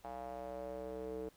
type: tone with band-pass filter sweep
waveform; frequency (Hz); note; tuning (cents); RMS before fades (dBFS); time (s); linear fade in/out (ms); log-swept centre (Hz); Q
square; 63.4; B1; +46; -44; 0.04-1.29; 5; 760 to 420; 4.3
effects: pink hiss -67 dBFS RMS until 1.36 s